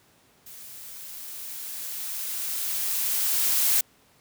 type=noise with level ramp; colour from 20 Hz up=blue; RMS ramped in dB=-44 to -21 dBFS; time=0.46-3.81 s; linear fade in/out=5 ms; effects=pink hiss -60 dBFS RMS until 4.2 s + high-pass 80 Hz 12 dB/octave